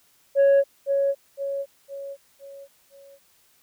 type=tone with echo; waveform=sine; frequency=555 Hz; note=C#5; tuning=2 cents sharp; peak=-11 dBFS; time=0.35-0.64 s; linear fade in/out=50 ms; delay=510 ms; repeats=5; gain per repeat=-7 dB; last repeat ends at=3.19 s; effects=tanh soft clip ceiling -13 dBFS + white hiss -61 dBFS RMS until 3.62 s